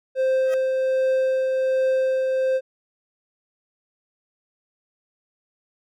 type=tone with tremolo; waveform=triangle; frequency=523.3 Hz; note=C5; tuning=in tune; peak=-15 dBFS; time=0.15-2.61 s; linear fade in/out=50 ms; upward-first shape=triangle; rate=1.3 Hz; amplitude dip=30%
type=tone with exponential growth; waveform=15% pulse; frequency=636 Hz; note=D#5; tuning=38 cents sharp; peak=-24 dBFS; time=0.42-0.54 s; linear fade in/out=0 ms; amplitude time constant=26 ms
effects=none